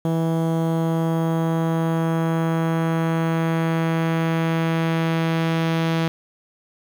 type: tone with low-pass filter sweep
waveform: sawtooth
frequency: 163.7 Hz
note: E3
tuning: 12 cents flat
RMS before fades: -21 dBFS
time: 0.05-6.08 s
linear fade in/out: 0 ms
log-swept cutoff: 740 to 3800 Hz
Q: 1
effects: 7-bit